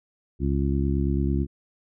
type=harmonic tone; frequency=69.1 Hz; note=C#2; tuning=5 cents flat; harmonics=1 / 2 / 3 / 4 / 5; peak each=-24 / -27 / -29 / -30 / -31 dBFS; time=0.39-1.47 s; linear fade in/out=50 ms; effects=none